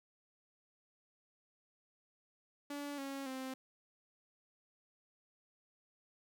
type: tone with pitch steps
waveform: sawtooth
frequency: 287.2 / 274.2 / 261.8 Hz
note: D4 / C#4 / C4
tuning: -39 / -19 / +1 cents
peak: -37 dBFS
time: 2.7-3.54 s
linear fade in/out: 5 ms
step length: 280 ms
effects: 13-bit